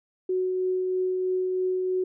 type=tone with tremolo; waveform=sine; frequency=370 Hz; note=F#4; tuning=in tune; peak=-22 dBFS; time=0.29-2.04 s; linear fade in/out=5 ms; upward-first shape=triangle; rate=3.1 Hz; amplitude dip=25%; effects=none